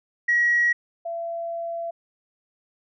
sine tone pair in turn, 1909 / 674.9 Hz, A#6 / E5, +41 / +41 cents, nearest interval octave + tritone, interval 1800 cents, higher first, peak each -16 / -27 dBFS, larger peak first, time 0.28-0.73 / 1.05-1.91 s, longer second, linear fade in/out 10 ms, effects tanh soft clip ceiling -12 dBFS

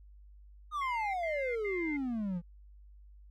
triangle exponential sweep, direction down, 1252 to 166.8 Hz, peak -30 dBFS, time 0.71-2.42 s, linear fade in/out 50 ms
sine tone bursts, 2093 Hz, C7, in tune, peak -37 dBFS, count 3, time 0.81-1.972 s, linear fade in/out 10 ms, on 330 ms, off 86 ms
effects added 50 Hz sine -52 dBFS peak until 3.3 s

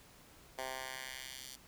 10% pulse tone with high-pass filter sweep, 130.81 Hz, C3, in tune, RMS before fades -45 dBFS, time 0.58-1.56 s, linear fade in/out 5 ms, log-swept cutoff 650 to 4700 Hz, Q 1, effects pink hiss -60 dBFS RMS until 1.67 s

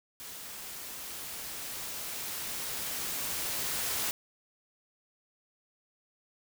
white noise with level ramp, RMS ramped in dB -44 to -32 dBFS, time 0.2-4.11 s, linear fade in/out 0 ms, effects none

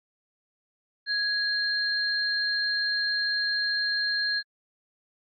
sine tone pair together, 1661.2 / 4191 Hz, G#6 / C8, 0 / +2 cents, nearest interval octave + major third, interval 1602 cents, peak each -27 dBFS, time 1.06-4.43 s, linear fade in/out 50 ms, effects AAC 64 kbps

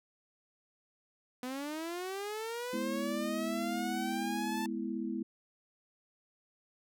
sawtooth linear sweep, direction up, 246.9 to 886 Hz, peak -33 dBFS, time 1.43-4.66 s, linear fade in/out 2 ms
sine chord, E major, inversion first, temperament equal with one note detuned, 210.7 / 246.9 / 329.6 Hz, G#3 / B3 / E4, +25 / 0 / 0 cents, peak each -38 dBFS, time 2.73-5.23 s, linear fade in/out 5 ms
effects none

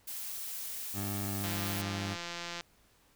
blue noise, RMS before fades -40 dBFS, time 0.07-1.82 s, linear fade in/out 10 ms
20% pulse tone, 100 Hz, G2, 35 cents sharp, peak -30 dBFS, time 0.93-2.17 s, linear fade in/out 50 ms
click train, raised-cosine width 0.2 ms, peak -22 dBFS, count 202, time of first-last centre 1.44-2.609 s, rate 172 Hz
effects pink hiss -66 dBFS RMS until 3.15 s

